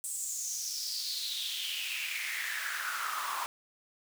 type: noise with high-pass filter sweep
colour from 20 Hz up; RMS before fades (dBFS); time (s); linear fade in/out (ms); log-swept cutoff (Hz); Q
pink; -36; 0.04-3.46; 0; 8400 to 1000; 5.9
effects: none